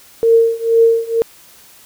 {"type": "tone with tremolo", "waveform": "sine", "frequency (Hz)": 457.7, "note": "A#4", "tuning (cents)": -32, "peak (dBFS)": -5, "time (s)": [0.23, 1.22], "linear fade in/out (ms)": 0, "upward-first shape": "triangle", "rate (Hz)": 2.1, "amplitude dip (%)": 95, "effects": ["white hiss -44 dBFS RMS until 1.85 s"]}